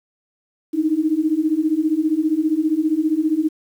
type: beating tone pair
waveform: sine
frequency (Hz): 303.3 / 318.3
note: D#4 / D#4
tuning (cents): -44 / +39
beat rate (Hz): 15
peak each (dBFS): -20 / -18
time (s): 0.73-3.49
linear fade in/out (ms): 20
effects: 8-bit